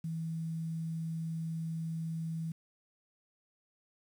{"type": "tone with quantisation", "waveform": "sine", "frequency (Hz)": 162.7, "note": "E3", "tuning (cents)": -22, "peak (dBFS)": -34, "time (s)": [0.04, 2.52], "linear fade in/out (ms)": 5, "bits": 10, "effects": []}